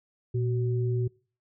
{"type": "tone pair together", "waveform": "sine", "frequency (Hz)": [118.3, 375.3], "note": ["A#2", "F#4"], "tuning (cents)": [26, 25], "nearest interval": "octave + minor sixth", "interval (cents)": 1999, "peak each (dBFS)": [-25, -32], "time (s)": [0.34, 1.08], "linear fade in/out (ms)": 10, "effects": ["noise-tail reverb RT60 0.4 s tail -24 dB re dry"]}